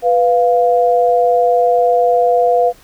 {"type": "tone pair together", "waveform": "sine", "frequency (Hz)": [494.1, 697.9], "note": ["B4", "F5"], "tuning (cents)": [1, -1], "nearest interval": "tritone", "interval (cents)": 598, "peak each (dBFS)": -12, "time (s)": [0.02, 2.73], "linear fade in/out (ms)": 50, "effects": ["pink hiss -46 dBFS RMS until 2.83 s"]}